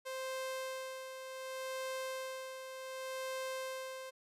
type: tone with tremolo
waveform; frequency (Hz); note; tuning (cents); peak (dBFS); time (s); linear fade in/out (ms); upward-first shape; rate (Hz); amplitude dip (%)
sawtooth; 523.3; C5; 0; -34; 0.05-4.11; 20; sine; 0.67; 55
effects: resampled to 32000 Hz